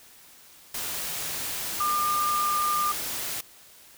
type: tone in noise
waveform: sine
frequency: 1202 Hz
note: D6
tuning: 40 cents sharp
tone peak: -23 dBFS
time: 1.8-2.92 s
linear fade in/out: 5 ms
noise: white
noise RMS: -32 dBFS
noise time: 0.74-3.41 s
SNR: +6 dB
effects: white hiss -52 dBFS RMS until 3.97 s